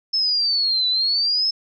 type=exponential two-way sweep; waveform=sine; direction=down then up; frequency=5274 to 3951 to 5274 Hz; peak=-17 dBFS; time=0.13-1.51 s; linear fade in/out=10 ms; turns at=0.88 s; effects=none